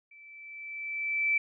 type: tone with level ramp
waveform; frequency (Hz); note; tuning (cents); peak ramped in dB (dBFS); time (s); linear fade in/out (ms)
sine; 2322; D7; -20; -51 to -22; 0.11-1.38; 5
effects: none